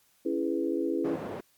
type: chord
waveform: sine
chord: C# minor seventh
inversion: none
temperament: equal with one note detuned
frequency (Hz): 277.2 / 332.5 / 415.3 / 493.9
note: C#4 / E4 / G#4 / B4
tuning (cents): 0 / +15 / 0 / 0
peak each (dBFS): -32 / -29 / -33 / -35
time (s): 0.25-1.16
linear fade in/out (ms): 10
type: band-pass noise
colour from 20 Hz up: white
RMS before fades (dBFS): -37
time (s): 1.04-1.41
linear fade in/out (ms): 10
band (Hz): 160 to 560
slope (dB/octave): 12
effects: white hiss -66 dBFS RMS until 1.57 s + MP3 96 kbps